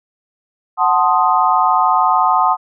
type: chord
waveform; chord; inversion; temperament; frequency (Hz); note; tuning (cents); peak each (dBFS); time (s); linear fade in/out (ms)
sine; F# diminished seventh; none; equal; 740 / 880 / 1046.5 / 1244.5; F#5 / A5 / C6 / Eb6; 0 / 0 / 0 / 0; -16; 0.77-2.57; 50
effects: none